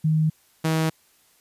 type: tone pair in turn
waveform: sine / sawtooth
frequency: 156.6 / 159.71 Hz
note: D#3 / D#3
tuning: +11 / +46 cents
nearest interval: unison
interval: 35 cents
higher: second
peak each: -17 / -16 dBFS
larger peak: second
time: 0.04-0.3 / 0.64-0.9 s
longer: neither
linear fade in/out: 10 ms
effects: white hiss -60 dBFS RMS until 1.4 s + resampled to 32000 Hz